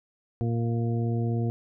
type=harmonic tone; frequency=116.54 Hz; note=A#2; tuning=in tune; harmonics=1 / 2 / 3 / 4 / 6; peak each=-25 / -31 / -35 / -37 / -41 dBFS; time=0.41-1.5 s; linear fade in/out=0 ms; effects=none